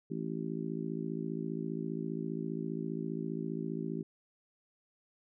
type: harmonic tone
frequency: 55 Hz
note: A1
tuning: in tune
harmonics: 3 / 4 / 5 / 6 / 7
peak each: -39 / -40 / -41 / -42 / -42 dBFS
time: 0.1-4.03 s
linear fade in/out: 10 ms
effects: none